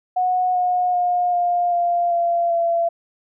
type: tone with pitch steps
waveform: sine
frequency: 732 / 722.8 / 713.6 / 704.6 / 695.7 / 686.9 / 678.3 Hz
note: F#5 / F#5 / F5 / F5 / F5 / F5 / E5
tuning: -19 / -41 / +37 / +15 / -7 / -29 / +49 cents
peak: -16 dBFS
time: 0.16-2.89 s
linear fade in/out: 10 ms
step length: 390 ms
effects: none